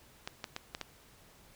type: clicks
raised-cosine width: 0.2 ms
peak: -20 dBFS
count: 5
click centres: 0.275 / 0.442 / 0.564 / 0.749 / 0.813 s
effects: pink hiss -60 dBFS RMS until 1.55 s